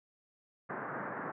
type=band-pass noise; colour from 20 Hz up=white; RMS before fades=-40 dBFS; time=0.69-1.32 s; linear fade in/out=10 ms; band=120 to 1700 Hz; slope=48 dB/octave; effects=none